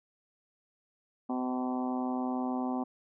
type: harmonic tone with a mistuned harmonic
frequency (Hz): 126.9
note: B2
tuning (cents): +47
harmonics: 2 / 3 / 4 / 5 / 6 / 7 / 8 / 9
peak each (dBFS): -31 / -43 / -45 / -43 / -38 / -44 / -44 / -48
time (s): 1.29-2.84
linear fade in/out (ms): 10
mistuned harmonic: 4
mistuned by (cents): +35
effects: none